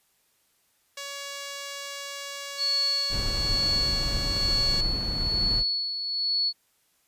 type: tone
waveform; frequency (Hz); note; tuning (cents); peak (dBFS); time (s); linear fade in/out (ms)
5% pulse; 562; C#5; +24; -23; 0.97-4.81; 5
type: tone with tremolo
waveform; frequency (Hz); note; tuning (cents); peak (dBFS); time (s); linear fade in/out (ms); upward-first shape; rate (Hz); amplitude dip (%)
sine; 4403; C#8; -13; -22; 2.57-6.53; 50; sine; 1.1; 55
type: noise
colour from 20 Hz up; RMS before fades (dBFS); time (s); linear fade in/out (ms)
brown; -30; 3.09-5.64; 50
effects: white hiss -68 dBFS RMS until 7.07 s + resampled to 32000 Hz